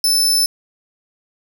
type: tone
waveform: sawtooth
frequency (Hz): 5274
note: E8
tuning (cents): 0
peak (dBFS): -10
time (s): 0.04-0.46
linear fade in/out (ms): 2
effects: none